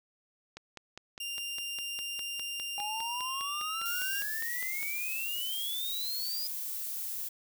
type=click train; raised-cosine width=0.2 ms; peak=-26 dBFS; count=22; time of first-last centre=0.57-4.83 s; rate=4.93 Hz
type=tone; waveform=sawtooth; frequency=2794 Hz; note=F7; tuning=in tune; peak=-32 dBFS; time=1.2-4.22 s; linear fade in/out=5 ms
type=exponential sweep; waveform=triangle; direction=up; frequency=810 to 4978 Hz; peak=-34 dBFS; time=2.78-6.47 s; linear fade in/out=0 ms
type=noise; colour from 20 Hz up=violet; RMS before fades=-37 dBFS; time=3.85-7.29 s; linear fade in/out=10 ms
effects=none